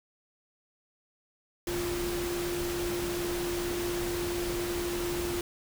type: tone in noise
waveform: sine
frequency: 349.2 Hz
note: F4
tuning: in tune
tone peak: -31 dBFS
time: 1.67-5.41 s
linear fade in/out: 2 ms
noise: pink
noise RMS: -36 dBFS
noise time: 1.67-5.41 s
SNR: +2 dB
effects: none